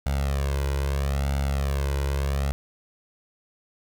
sawtooth tone with flanger, 69.3 Hz, C#2, in tune, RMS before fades -25 dBFS, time 0.06-2.52 s, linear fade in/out 0 ms, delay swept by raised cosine 1.4 to 2.03 ms, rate 0.77 Hz, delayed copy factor +0.95, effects none

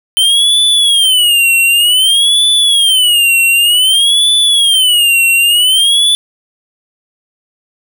square tone with vibrato, 3081 Hz, G7, 31 cents flat, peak -7 dBFS, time 0.17-6.15 s, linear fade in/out 0 ms, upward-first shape sine, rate 0.54 Hz, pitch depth 210 cents each way, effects none

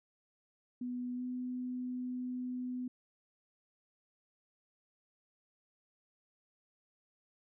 sine tone with pitch glide, 247.2 to 250.7 Hz, B3 to B3, +2 to +26 cents, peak -36 dBFS, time 0.81-2.88 s, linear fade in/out 5 ms, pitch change +24 cents, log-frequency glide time 1.15-1.22 s, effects none

